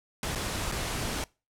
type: noise with dropouts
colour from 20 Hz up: pink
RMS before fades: -32 dBFS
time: 0.23-1.24 s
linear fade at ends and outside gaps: 1 ms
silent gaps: 0.35-0.357 / 0.716-0.721 s
effects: noise-tail reverb RT60 0.3 s tail -24 dB re dry + low-pass 11000 Hz 12 dB/octave